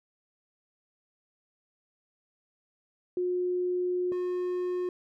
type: tone pair in turn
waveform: sine / triangle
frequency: 360 / 360 Hz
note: F#4 / F#4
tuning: -47 / -47 cents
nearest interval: unison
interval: 0 cents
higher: neither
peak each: -26 / -26 dBFS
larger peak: neither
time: 3.17-4.12 / 4.12-4.89 s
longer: first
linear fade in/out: 2 ms
effects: none